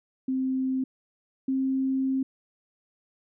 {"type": "tone pair in turn", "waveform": "sine", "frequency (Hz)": [261.6, 265.4], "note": ["C4", "C4"], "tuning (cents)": [0, 25], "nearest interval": "unison", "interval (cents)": 25, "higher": "second", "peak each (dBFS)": [-24, -23], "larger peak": "second", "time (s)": [[0.28, 0.84], [1.48, 2.23]], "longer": "second", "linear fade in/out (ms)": 5, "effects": []}